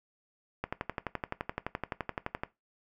click train, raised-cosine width 0.5 ms, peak -17 dBFS, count 22, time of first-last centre 0.64-2.435 s, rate 11.7 Hz, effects noise-tail reverb RT60 0.2 s tail -18 dB re dry

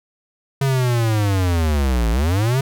square linear two-way sweep, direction down then up, 138.59 to 53.7 to 138.59 Hz, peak -16 dBFS, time 0.61-2.61 s, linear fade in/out 5 ms, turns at 2.1 s, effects none

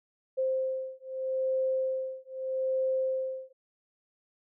sine beating tone pair, 523.3 / 524.1 Hz, C5 / C5, 0 / +3 cents, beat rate 0.8 Hz, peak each -31 dBFS, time 0.37-3.53 s, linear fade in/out 20 ms, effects none

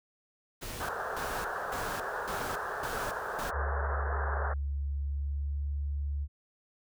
pink noise with tremolo, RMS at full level -40 dBFS, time 0.61-3.51 s, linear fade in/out 20 ms, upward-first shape square, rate 1.8 Hz, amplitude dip 75%
white band-pass noise, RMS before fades -36 dBFS, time 0.8-4.54 s, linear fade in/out 10 ms, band 380 to 1700 Hz, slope 96 dB/octave
sine tone with pitch glide, 70.4 to 71.51 Hz, C#2 to D2, +27 to -46 cents, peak -30 dBFS, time 3.52-6.28 s, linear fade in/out 50 ms, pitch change +27 cents, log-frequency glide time 5.02-5.63 s
effects none

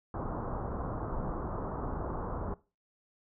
pink low-pass noise, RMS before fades -36 dBFS, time 0.14-2.54 s, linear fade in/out 2 ms, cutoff 1300 Hz, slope 48 dB/octave, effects noise-tail reverb RT60 0.3 s tail -19 dB re dry

